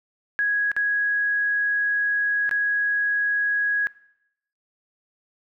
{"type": "tone with dropouts", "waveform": "sine", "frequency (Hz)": 1661.2, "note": "G#6", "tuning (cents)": 0, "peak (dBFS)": -19, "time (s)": [0.39, 3.87], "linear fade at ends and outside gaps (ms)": 0, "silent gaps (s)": [[0.716, 0.765], [2.493, 2.512]], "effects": ["noise-tail reverb RT60 0.8 s tail -21 dB re dry"]}